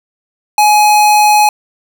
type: tone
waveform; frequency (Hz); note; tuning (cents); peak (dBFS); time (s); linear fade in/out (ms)
square; 841; G#5; +22; -6; 0.58-1.49; 2
effects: none